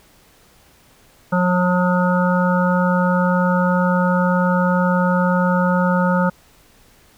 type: harmonic tone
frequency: 180.2 Hz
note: F#3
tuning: 45 cents flat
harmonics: 1 / 3 / 5 / 7 / 8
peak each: -16 / -21 / -23 / -24 / -25 dBFS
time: 1.32-6.3 s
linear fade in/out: 10 ms
effects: pink hiss -52 dBFS RMS until 7.17 s